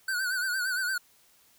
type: tone with vibrato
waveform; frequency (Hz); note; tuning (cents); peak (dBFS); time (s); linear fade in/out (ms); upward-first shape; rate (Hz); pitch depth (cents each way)
square; 1500; F#6; +23; -28; 0.08-0.98; 5; sine; 8.7; 79
effects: white hiss -62 dBFS RMS until 1.58 s